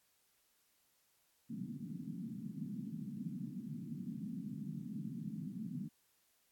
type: band-pass noise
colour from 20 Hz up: white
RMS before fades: -44 dBFS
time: 1.49-5.89 s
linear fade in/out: 20 ms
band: 140 to 250 Hz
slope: 48 dB/octave
effects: white hiss -75 dBFS RMS until 6.51 s + AAC 64 kbps